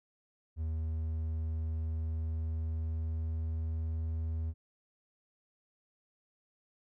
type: tone with pitch glide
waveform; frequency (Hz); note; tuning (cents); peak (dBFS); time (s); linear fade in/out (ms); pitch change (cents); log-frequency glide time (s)
triangle; 79.6 to 80.52; D#2 to E2; +40 to -40; -30; 0.56-4.54; 50; +20; 0.68-4.19
effects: none